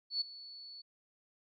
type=tone with ADSR envelope; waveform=sine; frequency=4435 Hz; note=C#8; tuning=in tune; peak=-29 dBFS; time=0.1-0.82 s; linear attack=110 ms; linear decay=12 ms; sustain=-18 dB; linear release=13 ms; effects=none